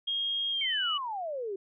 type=tone with pitch glide; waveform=sine; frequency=3250 to 2946 Hz; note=G#7 to F#7; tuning=-38 to -8 cents; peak=-28 dBFS; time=0.07-0.98 s; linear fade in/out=10 ms; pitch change=-170 cents; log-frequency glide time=0.51-0.83 s
type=exponential sweep; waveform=sine; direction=down; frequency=2276 to 374.9 Hz; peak=-32 dBFS; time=0.61-1.56 s; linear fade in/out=5 ms
effects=none